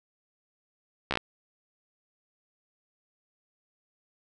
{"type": "slowing click train", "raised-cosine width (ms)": 0.3, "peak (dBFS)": -11, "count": 5, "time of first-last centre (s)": [1.11, 1.173], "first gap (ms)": 14, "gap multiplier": 1.08, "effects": []}